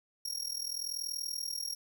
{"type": "tone with amplitude modulation", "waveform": "sawtooth", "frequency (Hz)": 5588, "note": "F8", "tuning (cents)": 0, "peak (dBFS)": -29, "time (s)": [0.25, 1.75], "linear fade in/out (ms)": 5, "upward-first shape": "sine", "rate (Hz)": 40.7, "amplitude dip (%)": 85, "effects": []}